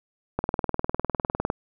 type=click train; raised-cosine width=1 ms; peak=-10 dBFS; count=23; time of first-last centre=0.39-1.501 s; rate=19.8 Hz; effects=none